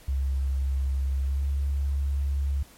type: tone with pitch glide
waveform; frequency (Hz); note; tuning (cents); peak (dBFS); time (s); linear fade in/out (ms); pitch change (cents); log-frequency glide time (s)
sine; 67.4 to 69.66; C#2 to C#2; -48 to +9; -23; 0.08-2.63; 5; +57; 1.24-1.44
effects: pink hiss -53 dBFS RMS until 2.77 s + MP3 64 kbps